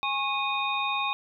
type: tone cluster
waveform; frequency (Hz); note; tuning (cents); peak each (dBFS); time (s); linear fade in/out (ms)
sine; 824 / 1091 / 2483 / 3698; G#5 / C#6 / D#7 / A#7; -14 / -28 / -4 / -15; -32 / -30 / -30 / -33; 0.03-1.13; 0
effects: none